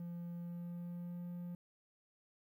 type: tone with pitch glide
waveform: triangle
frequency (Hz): 172.6 to 175.21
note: F3 to F3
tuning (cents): -20 to +6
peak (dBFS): -40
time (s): 0-1.55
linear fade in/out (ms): 2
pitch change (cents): +26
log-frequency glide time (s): 0.39-1.28
effects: 12-bit